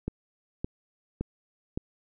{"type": "click train", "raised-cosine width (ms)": 3, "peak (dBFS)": -17, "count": 4, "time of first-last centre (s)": [0.08, 1.775], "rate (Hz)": 1.77, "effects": []}